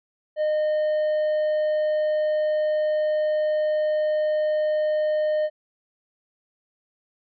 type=tone; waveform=triangle; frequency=612 Hz; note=D#5; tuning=29 cents flat; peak=-18 dBFS; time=0.36-5.5 s; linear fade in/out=50 ms; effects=resampled to 11025 Hz